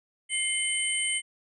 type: tone cluster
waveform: sine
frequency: 2117 / 3057 / 8570 / 9020 Hz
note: C7 / G7 / C9 / C#9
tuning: +20 / -44 / +40 / +29 cents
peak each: -30 / -31 / -31 / -33 dBFS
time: 0.29-1.22 s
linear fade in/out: 50 ms
effects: none